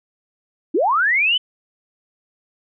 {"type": "linear sweep", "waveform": "sine", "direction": "up", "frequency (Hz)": [264.5, 3083], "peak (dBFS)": -14, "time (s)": [0.74, 1.38], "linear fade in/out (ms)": 10, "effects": []}